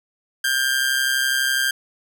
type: tone with amplitude modulation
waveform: sawtooth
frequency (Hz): 1590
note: G6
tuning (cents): +24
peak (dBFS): -12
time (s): 0.44-1.71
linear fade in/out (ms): 5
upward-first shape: sine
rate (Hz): 132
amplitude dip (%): 60
effects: none